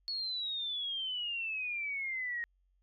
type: exponential sweep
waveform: sine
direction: down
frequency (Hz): 4400 to 1864.7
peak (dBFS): -34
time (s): 0.08-2.44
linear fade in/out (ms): 0
effects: added 46 Hz sine -69 dBFS peak until 2.82 s

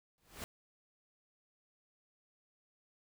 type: noise with exponential growth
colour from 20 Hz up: pink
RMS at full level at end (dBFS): -41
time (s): 0.18-0.44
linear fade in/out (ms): 0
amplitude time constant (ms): 55
effects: none

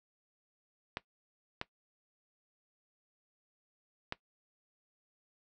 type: clicks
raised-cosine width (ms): 0.3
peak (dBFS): -19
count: 3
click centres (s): 0.971 / 1.614 / 4.124
effects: noise-tail reverb RT60 0.1 s tail -18 dB re dry

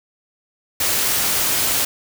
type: noise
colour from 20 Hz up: white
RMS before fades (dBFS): -19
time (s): 0.8-1.85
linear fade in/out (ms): 5
effects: none

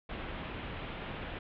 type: low-pass noise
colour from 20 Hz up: pink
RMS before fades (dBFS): -41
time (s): 0.09-1.39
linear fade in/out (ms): 5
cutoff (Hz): 3400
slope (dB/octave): 48
effects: none

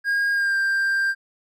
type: tone with pitch glide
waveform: triangle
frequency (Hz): 1627 to 1585.3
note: G#6 to G6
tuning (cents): -36 to +19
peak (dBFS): -17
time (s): 0.04-1.15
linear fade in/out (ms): 50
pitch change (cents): -45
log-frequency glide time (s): 0.32-0.56
effects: none

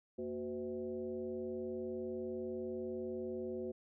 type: tone with frequency modulation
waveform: sine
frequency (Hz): 370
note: F#4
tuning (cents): 0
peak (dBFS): -38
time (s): 0.18-3.72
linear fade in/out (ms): 10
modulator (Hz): 140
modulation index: 1.1
effects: none

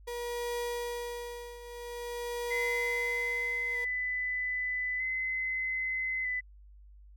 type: tone with tremolo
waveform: 35% pulse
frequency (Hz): 479.4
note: A#4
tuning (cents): +48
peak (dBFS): -30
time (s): 0.07-3.85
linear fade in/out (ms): 10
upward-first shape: triangle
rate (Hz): 0.49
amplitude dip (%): 80
type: tone with vibrato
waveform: sine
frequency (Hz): 2022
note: B6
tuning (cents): +40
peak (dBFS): -30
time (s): 2.5-6.41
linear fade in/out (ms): 20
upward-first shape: square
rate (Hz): 0.4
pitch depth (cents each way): 19
effects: added 50 Hz sine -51 dBFS peak until 7.16 s

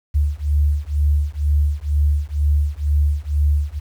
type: beating tone pair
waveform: sine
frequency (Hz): 72.3 / 74.4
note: D2 / D2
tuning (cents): -27 / +23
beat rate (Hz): 2.1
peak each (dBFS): -18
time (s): 0.14-3.8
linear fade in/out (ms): 20
effects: 8-bit

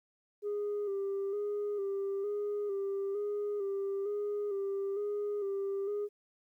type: tone with vibrato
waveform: sine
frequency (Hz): 403.3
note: G4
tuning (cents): +49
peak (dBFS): -30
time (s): 0.42-6.09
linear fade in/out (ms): 50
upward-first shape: square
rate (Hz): 1.1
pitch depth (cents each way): 39
effects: tanh soft clip ceiling -30 dBFS + 12-bit

